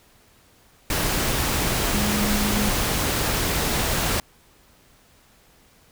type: tone in noise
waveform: sine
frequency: 207.7 Hz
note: G#3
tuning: in tune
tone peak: -23 dBFS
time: 1.94-2.69 s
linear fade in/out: 2 ms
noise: pink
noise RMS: -23 dBFS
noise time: 0.9-4.2 s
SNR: -3 dB
effects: pink hiss -56 dBFS RMS until 5.91 s